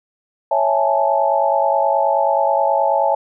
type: chord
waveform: sine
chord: A major seventh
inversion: first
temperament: equal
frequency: 554.4 / 659.3 / 830.6 / 880 Hz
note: C#5 / E5 / G#5 / A5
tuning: 0 / 0 / 0 / 0 cents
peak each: -19 dBFS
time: 0.51-3.15 s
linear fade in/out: 5 ms
effects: none